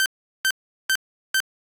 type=tone bursts; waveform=sawtooth; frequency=1551 Hz; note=G6; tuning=19 cents flat; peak=-14 dBFS; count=4; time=0-1.402 s; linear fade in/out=0 ms; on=58 ms; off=390 ms; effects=AAC 64 kbps